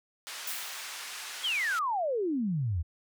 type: band-pass noise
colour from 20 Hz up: pink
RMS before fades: -41 dBFS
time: 0.27-1.79 s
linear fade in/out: 0 ms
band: 1400 to 9800 Hz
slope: 12 dB/octave
type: noise with exponential decay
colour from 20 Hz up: blue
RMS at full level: -34 dBFS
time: 0.47-1.21 s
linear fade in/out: 5 ms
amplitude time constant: 160 ms
type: exponential sweep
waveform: sine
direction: down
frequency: 3410 to 75.6 Hz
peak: -27 dBFS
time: 1.43-2.83 s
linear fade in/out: 20 ms
effects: none